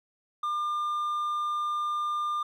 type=tone with hard clipping; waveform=sine; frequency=1200 Hz; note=D6; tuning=37 cents sharp; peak=-28 dBFS; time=0.43-2.43 s; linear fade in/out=5 ms; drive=3 dB; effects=none